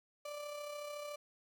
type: tone with amplitude modulation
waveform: 35% pulse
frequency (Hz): 587.3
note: D5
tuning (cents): 0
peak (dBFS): -39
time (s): 0.25-1.16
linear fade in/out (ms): 5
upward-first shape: sine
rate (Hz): 33.8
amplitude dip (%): 40
effects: none